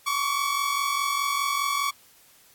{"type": "tone pair together", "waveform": "sawtooth", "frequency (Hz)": [1102.1, 1147], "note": ["C#6", "D6"], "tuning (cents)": [-10, -41], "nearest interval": "minor second", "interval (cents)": 69, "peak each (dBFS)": [-24, -22], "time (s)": [0.06, 1.91], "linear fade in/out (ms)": 10, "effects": ["white hiss -56 dBFS RMS until 2.54 s", "AAC 64 kbps"]}